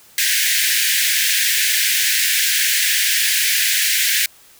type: high-pass noise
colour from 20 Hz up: pink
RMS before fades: -17 dBFS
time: 0.18-4.26 s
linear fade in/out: 2 ms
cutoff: 1600 Hz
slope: 96 dB/octave
effects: white hiss -48 dBFS RMS until 4.59 s